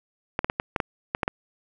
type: clicks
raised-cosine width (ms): 0.5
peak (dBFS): -8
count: 9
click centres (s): 0.391 / 0.445 / 0.499 / 0.599 / 0.762 / 0.802 / 1.149 / 1.232 / 1.279
effects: none